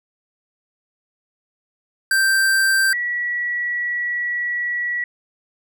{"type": "tone pair in turn", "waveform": ["square", "sine"], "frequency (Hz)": [1568, 1936], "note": ["G6", "B6"], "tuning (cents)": [0, -35], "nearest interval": "major third", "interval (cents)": 365, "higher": "second", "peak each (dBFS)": [-15, -20], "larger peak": "first", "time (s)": [[2.11, 2.93], [2.93, 5.04]], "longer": "second", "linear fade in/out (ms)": 2, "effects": []}